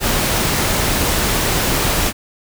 pink noise, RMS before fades -17 dBFS, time 0-2.13 s, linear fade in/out 50 ms, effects none

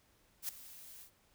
blue noise with ADSR envelope, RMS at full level -37 dBFS, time 0.42-1.11 s, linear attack 68 ms, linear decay 4 ms, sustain -16 dB, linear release 95 ms, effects pink hiss -70 dBFS RMS until 1.34 s

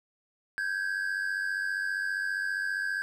triangle tone pair together, 1566.2 / 1661.2 Hz, G6 / G#6, -2 / 0 cents, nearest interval minor second, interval 102 cents, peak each -29 / -31 dBFS, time 0.58-3.02 s, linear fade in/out 0 ms, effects none

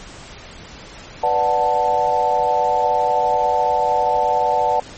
sine chord, B minor seventh, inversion none, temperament equal with one note detuned, 493.9 / 589 / 740 / 880 Hz, B4 / D5 / F#5 / A5, 0 / +5 / 0 / 0 cents, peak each -23 / -22 / -19 / -18 dBFS, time 1.23-4.8 s, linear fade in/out 5 ms, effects pink hiss -38 dBFS RMS until 4.97 s + MP3 32 kbps

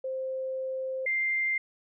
sine tone pair in turn, 524 / 2096 Hz, C5 / C7, +2 / +2 cents, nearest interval 2 octaves, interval 2400 cents, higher second, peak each -30 / -25 dBFS, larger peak second, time 0.04-1.06 / 1.06-1.58 s, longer first, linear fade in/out 5 ms, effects none

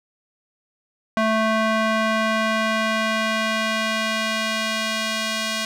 square tone with band-pass filter sweep, 220 Hz, A3, in tune, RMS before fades -22 dBFS, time 1.17-5.65 s, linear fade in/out 2 ms, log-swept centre 1100 to 4000 Hz, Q 0.75, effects none

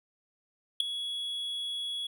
triangle tone with ADSR envelope, 3360 Hz, G#7, 19 cents sharp, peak -16 dBFS, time 0.8-2.07 s, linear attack 5 ms, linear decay 3 ms, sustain -15 dB, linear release 6 ms, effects none

